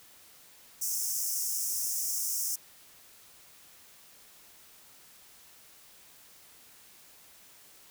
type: high-pass noise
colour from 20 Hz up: pink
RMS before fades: -32 dBFS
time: 0.81-2.56 s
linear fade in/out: 10 ms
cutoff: 5300 Hz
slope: 96 dB/octave
effects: white hiss -56 dBFS RMS until 7.9 s